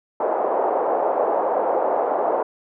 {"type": "band-pass noise", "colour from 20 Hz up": "pink", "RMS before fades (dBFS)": -21, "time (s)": [0.2, 2.43], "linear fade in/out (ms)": 5, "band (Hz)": [470, 850], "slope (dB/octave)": 24, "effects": []}